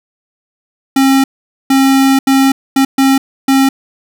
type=tone bursts at uneven times; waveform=square; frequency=269.4 Hz; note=C#4; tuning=49 cents flat; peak=-7 dBFS; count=6; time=0.96-1.24 / 1.7-2.19 / 2.27-2.52 / 2.76-2.85 / 2.98-3.18 / 3.48-3.69 s; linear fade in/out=5 ms; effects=none